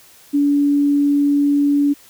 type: tone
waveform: sine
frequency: 286.5 Hz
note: D4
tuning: 43 cents flat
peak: -12 dBFS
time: 0.33-1.94 s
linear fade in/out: 20 ms
effects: white hiss -47 dBFS RMS until 2.09 s